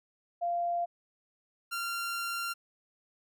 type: tone pair in turn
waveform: sine / sawtooth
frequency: 693 / 1382 Hz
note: F5 / F6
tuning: -14 / -19 cents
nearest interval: octave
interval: 1195 cents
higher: second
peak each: -28 / -29 dBFS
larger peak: first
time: 0.41-0.86 / 1.71-2.54 s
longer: second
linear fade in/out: 20 ms
effects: none